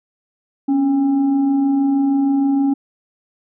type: tone with frequency modulation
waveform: sine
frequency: 277.2 Hz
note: C#4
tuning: in tune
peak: -13 dBFS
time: 0.68-2.74 s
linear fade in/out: 10 ms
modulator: 528 Hz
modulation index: 0.32
effects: none